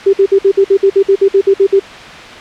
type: tone bursts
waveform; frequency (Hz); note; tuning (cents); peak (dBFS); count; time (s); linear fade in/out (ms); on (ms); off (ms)
sine; 392; G4; 0; -4; 14; 0.06-1.797; 10; 73; 55
effects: white hiss -29 dBFS RMS until 2.4 s + low-pass 3000 Hz 12 dB/octave